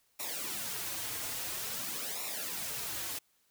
white noise with flanger, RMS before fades -38 dBFS, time 0.19-3.19 s, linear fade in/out 10 ms, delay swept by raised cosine 0.63 to 5.33 ms, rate 0.49 Hz, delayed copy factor -0.75, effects white hiss -72 dBFS RMS until 3.5 s

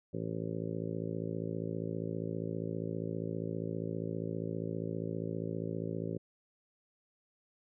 harmonic tone, 55 Hz, A1, in tune, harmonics 2 / 3 / 4 / 5 / 6 / 7 / 8 / 9 / 10, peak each -42 / -39 / -45 / -43 / -47 / -42 / -46 / -45 / -48 dBFS, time 0.13-6.18 s, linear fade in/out 10 ms, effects none

